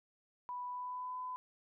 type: tone with pitch glide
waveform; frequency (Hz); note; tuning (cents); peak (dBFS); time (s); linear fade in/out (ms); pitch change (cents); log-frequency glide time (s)
sine; 987.8 to 1006.8; B5 to B5; 0 to +33; -39; 0.49-1.36; 0; +33; 0.66-1.18
effects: none